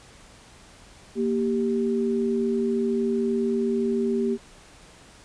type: tone pair together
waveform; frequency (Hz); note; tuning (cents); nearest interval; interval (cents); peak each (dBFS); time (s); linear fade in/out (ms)
sine; 233.3 / 392.4; A#3 / G4; +2 / +2; major sixth; 900; -24; 1.15-4.38; 50
effects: pink hiss -50 dBFS RMS until 5.24 s + resampled to 22050 Hz